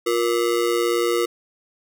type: ring-modulated tone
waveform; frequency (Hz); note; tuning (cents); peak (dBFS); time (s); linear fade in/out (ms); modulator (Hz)
square; 412.6; G#4; -11; -16; 0.06-1.26; 10; 59
effects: none